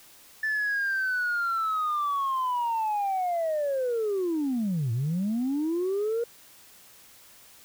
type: linear two-way sweep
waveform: sine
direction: down then up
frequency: 1760 to 110 to 476.6 Hz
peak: -23 dBFS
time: 0.43-6.24 s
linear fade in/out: 5 ms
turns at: 4.92 s
effects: tanh soft clip ceiling -22 dBFS + white hiss -53 dBFS RMS until 7.64 s